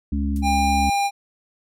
harmonic tone, 70.4 Hz, C#2, 27 cents sharp, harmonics 1 / 3 / 4, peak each -22 / -25 / -28 dBFS, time 0.12-0.9 s, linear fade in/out 5 ms
violet noise with exponential decay, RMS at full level -33 dBFS, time 0.36-0.47 s, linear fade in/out 1 ms, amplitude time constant 22 ms
square tone, 802 Hz, G5, 39 cents sharp, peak -19 dBFS, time 0.42-1.11 s, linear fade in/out 50 ms
effects low-pass 11000 Hz 12 dB/octave

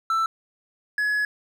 triangle tone pair in turn, 1329 / 1690.7 Hz, E6 / G#6, +14 / +30 cents, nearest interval major third, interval 416 cents, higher second, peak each -18 / -19 dBFS, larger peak first, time 0.1-0.26 / 0.98-1.25 s, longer second, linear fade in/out 2 ms, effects none

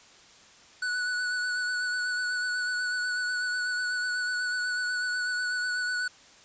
square tone with vibrato, 1480 Hz, F#6, in tune, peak -28 dBFS, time 0.82-6.08 s, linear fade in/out 5 ms, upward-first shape sine, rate 8.1 Hz, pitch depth 20 cents each way, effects white hiss -54 dBFS RMS until 6.44 s + resampled to 16000 Hz

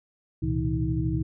sine tone cluster, 68.5 / 116.2 / 128.5 / 162.8 / 318.3 Hz, C#2 / A#2 / C3 / E3 / D#4, -20 / -5 / -31 / -21 / +39 cents, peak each -30 dBFS, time 0.42-1.23 s, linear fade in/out 10 ms, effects none

